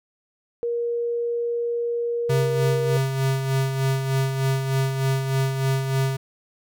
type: tone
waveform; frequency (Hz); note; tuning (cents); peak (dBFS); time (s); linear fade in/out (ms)
sine; 472.4; A#4; +23; -22; 0.63-2.97; 0
type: tone with tremolo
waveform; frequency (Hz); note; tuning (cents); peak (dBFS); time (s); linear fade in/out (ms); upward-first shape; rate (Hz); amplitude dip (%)
square; 134.1; C3; +43; -19; 2.29-6.17; 10; sine; 3.3; 50
effects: none